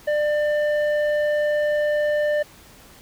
square tone with low-pass filter, 596 Hz, D5, 25 cents sharp, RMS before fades -21 dBFS, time 0.07-2.43 s, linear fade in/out 10 ms, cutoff 1600 Hz, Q 1.2, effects pink hiss -48 dBFS RMS until 3.01 s

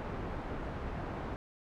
pink low-pass noise, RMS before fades -39 dBFS, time 0-1.36 s, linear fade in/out 0 ms, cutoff 1300 Hz, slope 12 dB/octave, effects none

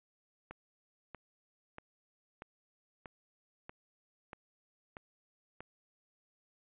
click train, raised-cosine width 0.5 ms, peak -30 dBFS, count 9, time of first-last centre 0.51-5.606 s, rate 1.57 Hz, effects resampled to 8000 Hz

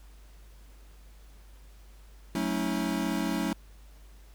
square chord, F# minor seventh, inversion none, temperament equal with one note detuned, 185 / 220 / 277.2 / 321.7 Hz, F#3 / A3 / C#4 / E4, 0 / 0 / 0 / -42 cents, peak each -34 dBFS, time 2.35-3.53 s, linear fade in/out 2 ms, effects added 50 Hz sine -49 dBFS peak until 4.34 s + pink hiss -61 dBFS RMS until 4.34 s

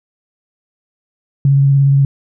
sine tone with vibrato, 138.59 Hz, C#3, in tune, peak -7 dBFS, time 1.45-2.05 s, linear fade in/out 2 ms, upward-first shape sine, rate 17 Hz, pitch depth 18 cents each way, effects none

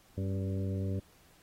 harmonic tone with a mistuned harmonic, 96.6 Hz, G2, 25 cents flat, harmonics 1 / 2 / 3 / 4 / 5 / 6, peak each -32 / -38 / -42 / -44 / -46 / -48 dBFS, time 0.17-1 s, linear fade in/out 10 ms, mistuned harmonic 3, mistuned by -49 cents, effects pink hiss -63 dBFS RMS until 1.42 s + AAC 48 kbps

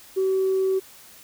sine tone, 380.9 Hz, G4, 50 cents flat, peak -18 dBFS, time 0.16-0.8 s, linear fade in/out 20 ms, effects tanh soft clip ceiling -15 dBFS + white hiss -48 dBFS RMS until 1.23 s

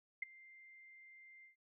sine tone with ADSR envelope, 2093 Hz, C7, in tune, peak -34 dBFS, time 0.22-1.56 s, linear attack 6 ms, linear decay 13 ms, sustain -23 dB, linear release 120 ms, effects none

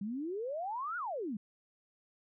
sine exponential two-way sweep, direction up then down, 191.6 to 1480 to 191.6 Hz, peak -35 dBFS, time 0.01-1.37 s, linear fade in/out 5 ms, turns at 0.97 s, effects none

